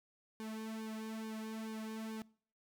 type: tone with flanger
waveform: sawtooth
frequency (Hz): 220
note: A3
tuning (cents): 0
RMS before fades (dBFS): -44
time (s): 0.4-2.22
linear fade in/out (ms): 0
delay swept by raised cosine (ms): 1.5 to 3.1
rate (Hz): 2.3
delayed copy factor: -0.85
effects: noise-tail reverb RT60 0.5 s tail -23 dB re dry